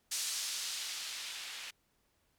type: noise with low-pass filter sweep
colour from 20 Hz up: violet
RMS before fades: -40 dBFS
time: 0.11-1.71 s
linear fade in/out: 10 ms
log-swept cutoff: 6100 to 2600 Hz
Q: 1
effects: pink hiss -75 dBFS RMS until 2.38 s